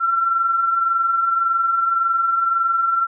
sine tone pair together, 1335.2 / 1357 Hz, E6 / E6, +22 / +50 cents, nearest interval unison, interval 28 cents, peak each -26 / -16 dBFS, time 0-3.07 s, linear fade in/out 20 ms, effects none

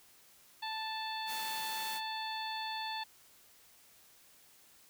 harmonic tone, 880 Hz, A5, in tune, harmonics 1 / 2 / 3 / 4 / 5, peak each -39 / -45 / -47 / -44 / -45 dBFS, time 0.62-3.04 s, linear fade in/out 10 ms
white high-pass noise, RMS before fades -44 dBFS, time 1.26-2.01 s, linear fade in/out 50 ms, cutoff 130 Hz, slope 96 dB/octave
effects white hiss -62 dBFS RMS until 4.89 s

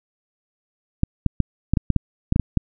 clicks, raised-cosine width 5 ms, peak -4 dBFS, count 11, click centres 1.034 / 1.263 / 1.403 / 1.736 / 1.772 / 1.903 / 1.963 / 2.324 / 2.361 / 2.397 / 2.573 s, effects none

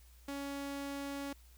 sawtooth tone, 280 Hz, C#4, 18 cents sharp, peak -35 dBFS, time 0.28-1.33 s, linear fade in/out 5 ms, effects added 60 Hz sine -57 dBFS peak until 1.57 s + white hiss -66 dBFS RMS until 1.57 s

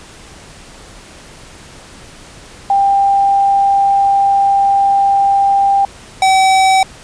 sine / square tone pair in turn, 793 / 764.3 Hz, G5 / G5, +20 / -44 cents, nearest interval minor second, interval 64 cents, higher first, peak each -8 dBFS, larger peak neither, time 2.7-5.85 / 6.22-6.83 s, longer first, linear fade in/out 2 ms, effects pink hiss -37 dBFS RMS until 7.03 s + resampled to 22050 Hz

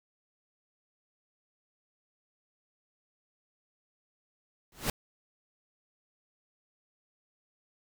pink noise with exponential growth, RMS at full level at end -26 dBFS, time 4.72-4.9 s, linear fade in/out 2 ms, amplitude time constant 39 ms, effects none

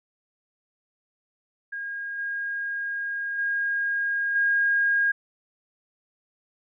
sine tone with level steps, 1627 Hz, G#6, 36 cents flat, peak -30 / -27 / -23 / -19 dBFS, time 1.72-5.12 s, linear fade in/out 10 ms, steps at 2.18 / 3.38 / 4.35 s, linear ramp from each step 10 ms, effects none

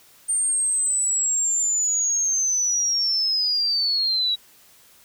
sine linear sweep, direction down, 8820 to 3861 Hz, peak -19 dBFS, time 0.28-4.36 s, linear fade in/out 20 ms, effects white hiss -53 dBFS RMS until 5.04 s

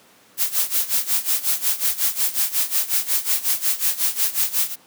blue noise with tremolo, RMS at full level -18 dBFS, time 0.37-4.76 s, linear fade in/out 50 ms, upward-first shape sine, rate 5.5 Hz, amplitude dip 85%, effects pink hiss -52 dBFS RMS until 4.86 s + high-pass 200 Hz 12 dB/octave

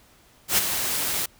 white noise with ADSR envelope, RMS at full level -18 dBFS, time 0.48-1.26 s, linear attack 96 ms, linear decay 26 ms, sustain -8 dB, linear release 7 ms, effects pink hiss -56 dBFS RMS until 1.39 s

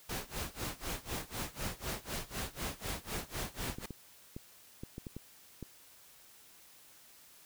pink noise with tremolo, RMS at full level -37 dBFS, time 0.09-3.86 s, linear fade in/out 5 ms, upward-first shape sine, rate 4 Hz, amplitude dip 95%
clicks, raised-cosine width 3 ms, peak -29 dBFS, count 9, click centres 3.699 / 3.785 / 3.907 / 4.365 / 4.835 / 4.981 / 5.068 / 5.166 / 5.627 s
effects white hiss -59 dBFS RMS until 7.45 s

